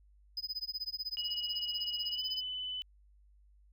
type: tone with tremolo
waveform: triangle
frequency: 5010 Hz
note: D#8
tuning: 11 cents sharp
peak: -32 dBFS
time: 0.37-2.41 s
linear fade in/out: 2 ms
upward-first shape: sine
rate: 16 Hz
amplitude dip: 100%
type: tone with pitch glide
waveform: sine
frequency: 2909 to 3006 Hz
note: F#7 to F#7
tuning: -30 to +27 cents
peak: -36 dBFS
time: 1.17-2.82 s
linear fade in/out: 0 ms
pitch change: +57 cents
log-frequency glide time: 2.11-2.23 s
effects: added 50 Hz sine -60 dBFS peak until 3.72 s